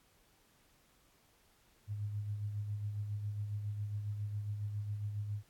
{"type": "tone with tremolo", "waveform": "sine", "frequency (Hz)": 103.83, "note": "G#2", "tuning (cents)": 0, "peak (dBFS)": -34, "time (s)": [1.87, 5.43], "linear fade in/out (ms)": 50, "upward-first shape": "sine", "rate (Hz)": 7.3, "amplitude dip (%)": 45, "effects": ["pink hiss -69 dBFS RMS until 5.49 s", "AAC 64 kbps"]}